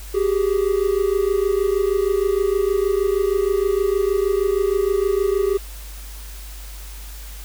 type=tone pair together; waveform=triangle; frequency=383.5 / 409.9 Hz; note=G4 / G#4; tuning=-38 / -23 cents; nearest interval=minor second; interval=115 cents; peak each=-17 / -18 dBFS; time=0.14-5.58 s; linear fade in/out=10 ms; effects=added 50 Hz sine -33 dBFS peak until 7.44 s + white hiss -41 dBFS RMS until 7.44 s